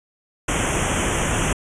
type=band-stop noise; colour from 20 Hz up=pink; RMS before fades=-21 dBFS; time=0.48-1.53 s; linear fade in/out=5 ms; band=3300 to 5900 Hz; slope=96 dB/octave; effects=resampled to 22050 Hz